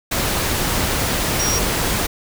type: tone in noise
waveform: sine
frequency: 5660 Hz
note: F8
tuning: 22 cents sharp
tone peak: -20 dBFS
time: 1.39-1.59 s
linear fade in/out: 10 ms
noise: pink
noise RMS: -20 dBFS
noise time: 0.11-2.07 s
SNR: -3 dB
effects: none